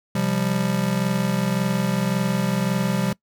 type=chord; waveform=square; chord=C suspended fourth; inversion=none; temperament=just; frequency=130.81 / 174.42 / 196.22 Hz; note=C3 / F3 / G3; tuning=0 / -2 / +2 cents; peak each=-27 / -25 / -24 dBFS; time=0.15-3.13 s; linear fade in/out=5 ms; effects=noise-tail reverb RT60 0.1 s tail -22 dB re dry